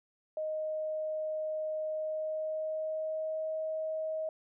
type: tone with pitch glide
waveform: sine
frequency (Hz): 622.3 to 631.4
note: D#5 to D#5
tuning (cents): 0 to +25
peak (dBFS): -32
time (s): 0.37-4.29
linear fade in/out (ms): 2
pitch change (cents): +25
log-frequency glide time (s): 1.9-3.51
effects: none